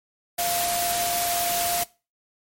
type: tone in noise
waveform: sine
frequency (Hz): 698.5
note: F5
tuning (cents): 0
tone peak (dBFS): -25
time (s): 0.38-1.84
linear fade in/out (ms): 10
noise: white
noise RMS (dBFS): -26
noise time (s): 0.38-1.84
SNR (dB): -2
effects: noise-tail reverb RT60 0.3 s tail -21 dB re dry + MP3 64 kbps